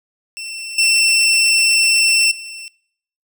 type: tone with level steps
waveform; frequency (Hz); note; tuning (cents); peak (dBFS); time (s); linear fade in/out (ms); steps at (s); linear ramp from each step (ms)
20% pulse; 2692; E7; +36; -22 / -7 / -26; 0.37-2.68; 0; 0.78 / 2.31; 5
effects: noise-tail reverb RT60 0.7 s tail -25 dB re dry